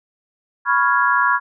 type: chord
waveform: sine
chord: C# dominant seventh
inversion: third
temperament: equal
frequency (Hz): 987.8 / 1108.7 / 1396.9 / 1661.2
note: B5 / C#6 / E#6 / G#6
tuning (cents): 0 / 0 / 0 / 0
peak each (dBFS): -19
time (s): 0.65-1.4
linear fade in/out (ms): 50
effects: none